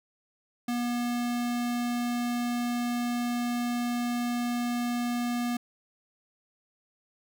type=tone; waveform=square; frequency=241.1 Hz; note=B3; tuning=41 cents flat; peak=-28 dBFS; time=0.68-5.57 s; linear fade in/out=5 ms; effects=none